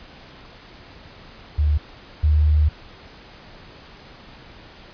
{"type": "tone pair in turn", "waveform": "sine", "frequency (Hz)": [74.5, 75.85], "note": ["D2", "D#2"], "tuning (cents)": [25, -44], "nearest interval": "unison", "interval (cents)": 31, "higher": "second", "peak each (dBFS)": [-15, -13], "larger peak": "second", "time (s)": [[1.58, 1.78], [2.23, 2.69]], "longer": "second", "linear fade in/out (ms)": 10, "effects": ["pink hiss -44 dBFS RMS until 4.93 s", "resampled to 11025 Hz"]}